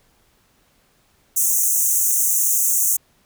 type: high-pass noise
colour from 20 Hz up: pink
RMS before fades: -18 dBFS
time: 1.36-2.97 s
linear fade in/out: 10 ms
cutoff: 6100 Hz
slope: 96 dB/octave
effects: pink hiss -60 dBFS RMS until 3.25 s